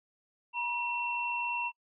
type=tone pair together; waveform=sine; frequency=958.8 / 2712 Hz; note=A#5 / E7; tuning=+48 / +49 cents; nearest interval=octave + tritone; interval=1801 cents; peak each=-33 / -33 dBFS; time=0.53-1.72 s; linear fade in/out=50 ms; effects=noise-tail reverb RT60 0.1 s tail -25 dB re dry